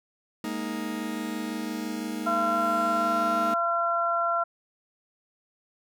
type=chord; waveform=40% pulse; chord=Ab suspended second; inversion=none; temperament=just; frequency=207.7 / 233.6 / 311.5 Hz; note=Ab3 / Bb3 / Eb4; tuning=0 / +4 / +2 cents; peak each=-35 / -33 / -33 dBFS; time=0.44-3.54 s; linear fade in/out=2 ms
type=harmonic tone; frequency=340.8 Hz; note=F4; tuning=42 cents flat; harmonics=2 / 3 / 4; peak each=-27 / -34 / -25 dBFS; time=2.26-4.44 s; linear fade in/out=10 ms
effects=none